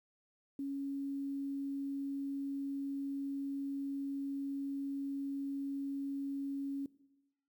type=tone with quantisation; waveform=sine; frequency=277.2 Hz; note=C#4; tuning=in tune; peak=-36 dBFS; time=0.59-6.86 s; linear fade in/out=2 ms; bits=11; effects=noise-tail reverb RT60 1.0 s tail -19 dB re dry